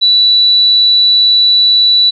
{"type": "tone", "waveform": "sine", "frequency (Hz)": 3951, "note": "B7", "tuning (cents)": 0, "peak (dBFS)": -5, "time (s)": [0.01, 2.11], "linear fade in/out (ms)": 20, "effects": []}